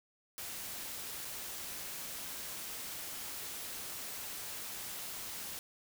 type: noise with dropouts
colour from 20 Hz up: white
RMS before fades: -43 dBFS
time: 0.38-5.59 s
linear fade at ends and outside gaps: 0 ms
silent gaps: 1.248-1.252 s
effects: none